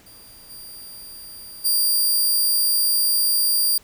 5% pulse tone with level steps, 4765 Hz, D8, 24 cents sharp, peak -37 / -30 / -10 dBFS, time 0.06-3.78 s, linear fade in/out 5 ms, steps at 0.49 / 1.64 s, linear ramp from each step 20 ms, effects pink hiss -52 dBFS RMS until 3.83 s

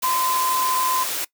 sine tone in noise, 1027 Hz, C6, 33 cents flat, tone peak -20 dBFS, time 0.03-1.04 s, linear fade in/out 10 ms, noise white, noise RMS -26 dBFS, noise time 0.02-1.25 s, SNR +3 dB, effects noise-tail reverb RT60 0.1 s tail -21 dB re dry + high-pass 300 Hz 12 dB/octave

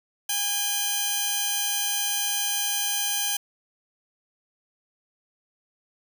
5% pulse tone pair together, 817 / 3085 Hz, G#5 / G7, -29 / -28 cents, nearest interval octave + major seventh, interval 2301 cents, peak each -17 dBFS, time 0.29-3.37 s, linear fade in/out 5 ms, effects none

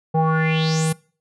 square tone with low-pass filter sweep, 159.3 Hz, D#3, 41 cents sharp, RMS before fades -19 dBFS, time 0.14-0.93 s, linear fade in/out 10 ms, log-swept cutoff 670 to 11000 Hz, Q 5.5, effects noise-tail reverb RT60 0.4 s tail -22 dB re dry

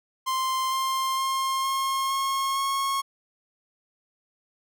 45% pulse tone with pitch steps, 1046.5 / 1055.6 / 1064.8 / 1074.1 / 1083.4 / 1092.8 Hz, C6 / C6 / C6 / C6 / C#6 / C#6, 0 / +15 / +30 / +45 / -40 / -25 cents, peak -24 dBFS, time 0.26-3.02 s, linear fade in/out 20 ms, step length 460 ms, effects none

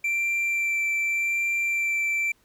triangle tone with vibrato, 2349 Hz, D7, in tune, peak -21 dBFS, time 0.04-2.32 s, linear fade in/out 5 ms, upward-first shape sine, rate 0.85 Hz, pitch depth 9 cents each way, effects pink hiss -64 dBFS RMS until 2.44 s

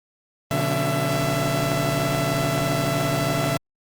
sawtooth tone cluster, 123 / 146.2 / 181 / 280.4 / 668 Hz, B2 / D3 / F#3 / C#4 / E5, -7 / -7 / -38 / +20 / +23 cents, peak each -24 / -21 / -28 / -28 / -21 dBFS, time 0.51-3.57 s, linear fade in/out 0 ms, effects Opus 32 kbps

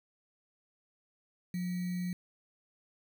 sine tone with sample-and-hold, 179 Hz, F3, 43 cents sharp, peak -32 dBFS, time 1.54-2.13 s, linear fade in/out 2 ms, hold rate 2100 Hz, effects none

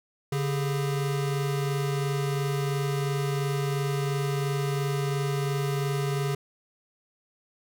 square tone pair together, 142.1 / 403.4 Hz, C#3 / G4, +43 / +50 cents, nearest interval octave + tritone, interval 1807 cents, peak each -27 / -33 dBFS, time 0.32-6.35 s, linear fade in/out 5 ms, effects none

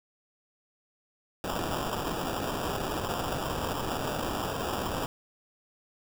white noise with sample-and-hold, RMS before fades -32 dBFS, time 1.44-5.06 s, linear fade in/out 2 ms, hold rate 2100 Hz, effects none

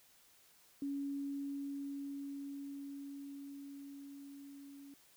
sine tone with level ramp, 280 Hz, C#4, 18 cents sharp, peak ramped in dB -36 to -51 dBFS, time 0.82-4.94 s, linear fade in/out 2 ms, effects white hiss -66 dBFS RMS until 5.16 s

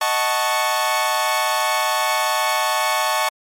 sawtooth chord, D# half-diminished seventh, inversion none, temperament equal, 622.3 / 740 / 880 / 1108.7 Hz, D#5 / F#5 / A5 / C#6, 0 / 0 / 0 / 0 cents, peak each -21 / -22 / -18 / -18 dBFS, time 0.01-3.29 s, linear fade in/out 5 ms, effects MP3 64 kbps

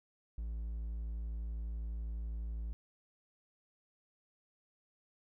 triangle tone, 56 Hz, A1, 31 cents sharp, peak -35 dBFS, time 0.38-2.73 s, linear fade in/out 0 ms, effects none

